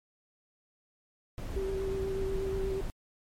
brown noise, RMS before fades -36 dBFS, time 1.38-2.9 s, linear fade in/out 0 ms
sine tone with vibrato, 386 Hz, G4, 27 cents flat, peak -31 dBFS, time 1.56-2.81 s, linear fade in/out 5 ms, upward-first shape square, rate 8.3 Hz, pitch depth 12 cents each way
effects MP3 64 kbps

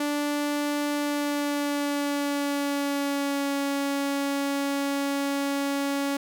sawtooth tone with pitch glide, 292.1 to 279.9 Hz, D4 to C#4, -9 to +17 cents, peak -21 dBFS, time 0-6.17 s, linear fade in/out 5 ms, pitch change -74 cents, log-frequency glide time 0.91-3.54 s, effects none

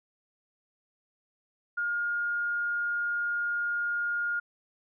sine tone, 1420 Hz, F6, 28 cents sharp, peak -27 dBFS, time 1.77-4.4 s, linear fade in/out 10 ms, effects none

